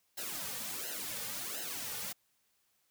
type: noise with flanger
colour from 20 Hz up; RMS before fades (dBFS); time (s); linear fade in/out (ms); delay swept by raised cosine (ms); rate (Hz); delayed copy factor
white; -40; 0.17-2.13; 10; 0.85 to 3.05; 1.4; -0.85
effects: white hiss -75 dBFS RMS until 2.9 s